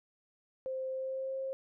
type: tone with pitch glide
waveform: sine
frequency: 523.3 to 533.1 Hz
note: C5 to C5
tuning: 0 to +32 cents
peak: -34 dBFS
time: 0.66-1.53 s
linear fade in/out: 0 ms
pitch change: +32 cents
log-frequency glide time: 0.9-1.37 s
effects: none